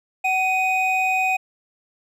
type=tone pair together; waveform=triangle; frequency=752.8 / 2495 Hz; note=F#5 / D#7; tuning=+30 / +4 cents; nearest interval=octave + major sixth; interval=2074 cents; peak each=-19 dBFS; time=0.24-1.37 s; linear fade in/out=10 ms; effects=none